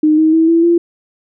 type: tone with pitch steps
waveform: sine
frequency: 307.2 / 315.5 / 324 / 332.7 / 341.6 Hz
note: D#4 / D#4 / E4 / E4 / F4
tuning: -22 / +24 / -30 / +16 / -38 cents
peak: -7 dBFS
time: 0.03-0.78 s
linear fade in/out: 5 ms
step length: 150 ms
effects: none